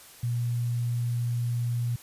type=tone with sample-and-hold; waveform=sine; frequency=120 Hz; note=B2; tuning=49 cents flat; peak=-25 dBFS; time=0.23-1.96 s; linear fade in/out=5 ms; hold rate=11025 Hz; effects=white hiss -50 dBFS RMS until 2.02 s + resampled to 32000 Hz